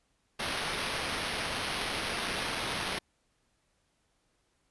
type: noise with sample-and-hold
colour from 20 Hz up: white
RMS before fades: -34 dBFS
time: 0.39-2.99 s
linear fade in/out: 10 ms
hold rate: 7350 Hz
effects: pink hiss -74 dBFS RMS until 4.7 s + resampled to 24000 Hz